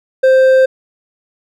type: tone with hard clipping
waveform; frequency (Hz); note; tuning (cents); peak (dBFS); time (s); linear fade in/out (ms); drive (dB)
sine; 523.3; C5; 0; -7; 0.23-0.66; 10; 5
effects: none